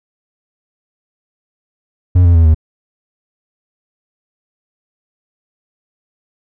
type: tone with pitch steps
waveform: triangle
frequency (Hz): 89.8 / 86.04 / 82.44 / 78.99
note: F2 / F2 / E2 / D#2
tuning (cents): +49 / -25 / +1 / +27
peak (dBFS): -3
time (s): 2.15-2.546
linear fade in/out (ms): 10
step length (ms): 99
effects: none